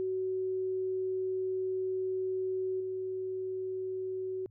sine tone with level steps, 375 Hz, F#4, 23 cents sharp, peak -30 / -33 dBFS, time 0-4.46 s, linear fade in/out 0 ms, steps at 2.8 s, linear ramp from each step 5 ms, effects added 108 Hz sine -57 dBFS peak until 4.5 s

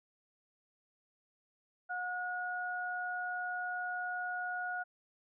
sine tone pair together, 724.5 / 1449 Hz, F#5 / F#6, -37 / -37 cents, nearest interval octave, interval 1200 cents, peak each -39 / -37 dBFS, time 1.89-4.84 s, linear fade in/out 20 ms, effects none

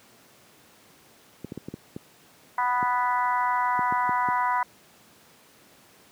clicks, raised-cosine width 3 ms, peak -19 dBFS, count 11, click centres 1.446 / 1.521 / 1.576 / 1.685 / 1.74 / 1.964 / 2.828 / 3.792 / 3.924 / 4.093 / 4.287 s
harmonic tone, 246.9 Hz, B3, in tune, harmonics 3 / 4 / 5 / 6 / 7 / 8, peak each -31 / -23 / -33 / -33 / -40 / -35 dBFS, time 2.58-4.63 s, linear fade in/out 2 ms
effects pink hiss -55 dBFS RMS until 6.11 s + high-pass 150 Hz 12 dB/octave

